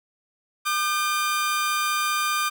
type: tone pair together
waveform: sawtooth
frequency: 1205 / 1550.1 Hz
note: D6 / G6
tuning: +44 / -20 cents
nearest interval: major third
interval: 436 cents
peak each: -19 / -26 dBFS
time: 0.65-2.5 s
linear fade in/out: 20 ms
effects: none